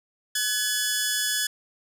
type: tone pair together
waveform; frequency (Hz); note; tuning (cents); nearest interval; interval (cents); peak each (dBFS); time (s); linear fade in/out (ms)
10% pulse; 1500 / 1701.9; F#6 / G#6; +23 / +42; major second; 219; -24 / -15; 0.35-1.47; 5
effects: none